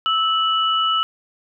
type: tone pair together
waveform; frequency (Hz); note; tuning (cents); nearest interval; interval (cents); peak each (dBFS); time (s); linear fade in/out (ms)
sine; 1309 / 2950; E6 / F#7; -13 / -6; octave + major second; 1407; -18 / -20; 0.06-1.03; 0
effects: none